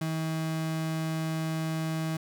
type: tone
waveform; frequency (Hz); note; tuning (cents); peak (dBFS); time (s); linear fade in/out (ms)
35% pulse; 160; D#3; +49; -27; 0.01-2.17; 5
effects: none